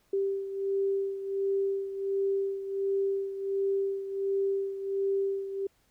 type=beating tone pair; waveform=sine; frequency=392 / 393.4 Hz; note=G4 / G4; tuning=0 / +6 cents; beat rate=1.4 Hz; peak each=-28 / -34 dBFS; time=0.13-5.67 s; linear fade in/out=5 ms; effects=pink hiss -69 dBFS RMS until 5.9 s